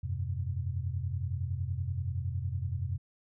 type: chord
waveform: sine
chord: F suspended second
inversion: none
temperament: equal with one note detuned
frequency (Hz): 87.31 / 98 / 127.68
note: F2 / G2 / C3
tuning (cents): 0 / 0 / -42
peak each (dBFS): -34 / -36 / -36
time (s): 0.03-2.98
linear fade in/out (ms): 10
effects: none